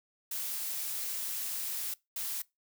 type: noise bursts at uneven times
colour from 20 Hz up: blue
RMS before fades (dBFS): -36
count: 2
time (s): 0.31-1.94 / 2.16-2.42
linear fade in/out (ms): 5
effects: noise-tail reverb RT60 0.2 s tail -22 dB re dry